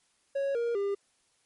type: tone with pitch steps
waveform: triangle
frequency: 553 / 470.4 / 400.2 Hz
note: C#5 / A#4 / G4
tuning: -4 / +16 / +36 cents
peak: -25 dBFS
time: 0.35-0.95 s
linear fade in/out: 10 ms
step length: 200 ms
effects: white hiss -70 dBFS RMS until 1.45 s + MP3 48 kbps